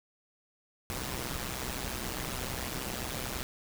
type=noise with amplitude modulation; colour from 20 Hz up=pink; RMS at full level=-33 dBFS; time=0.9-3.43 s; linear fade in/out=0 ms; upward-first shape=sine; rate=127 Hz; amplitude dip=80%; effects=none